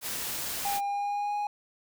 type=noise; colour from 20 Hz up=white; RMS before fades=-34 dBFS; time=0.01-0.81 s; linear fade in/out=50 ms
type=tone with pitch glide; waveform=triangle; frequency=804 to 826.6 Hz; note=G5 to G#5; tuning=+44 to -8 cents; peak=-26 dBFS; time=0.65-1.47 s; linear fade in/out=2 ms; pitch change=+48 cents; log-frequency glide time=0.82-1.36 s
effects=none